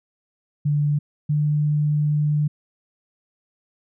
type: tone pair in turn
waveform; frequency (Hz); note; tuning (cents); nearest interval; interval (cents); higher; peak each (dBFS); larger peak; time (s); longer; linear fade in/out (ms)
sine; 146.83 / 149.14; D3 / D3; 0 / +27; unison; 27; second; -17; neither; 0.65-0.99 / 1.29-2.48; second; 10
effects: none